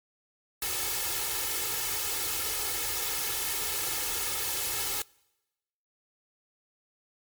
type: noise with comb filter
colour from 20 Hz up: white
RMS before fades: -31 dBFS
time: 0.62-5.02 s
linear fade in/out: 2 ms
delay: 2.3 ms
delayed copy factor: +0.9
effects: noise-tail reverb RT60 1.0 s tail -26 dB re dry + MP3 96 kbps